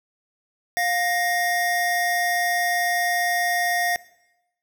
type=tone pair together; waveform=square; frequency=705.8 / 1864.7 Hz; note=F5 / A#6; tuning=+18 / 0 cents; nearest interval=octave + perfect fourth; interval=1682 cents; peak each=-24 / -24 dBFS; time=0.77-3.96 s; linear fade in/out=0 ms; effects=noise-tail reverb RT60 0.9 s tail -19 dB re dry